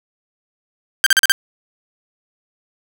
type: tone bursts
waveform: sawtooth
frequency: 1574 Hz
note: G6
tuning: 7 cents sharp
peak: -5 dBFS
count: 5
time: 1.04-1.32 s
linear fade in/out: 0 ms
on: 24 ms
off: 40 ms
effects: none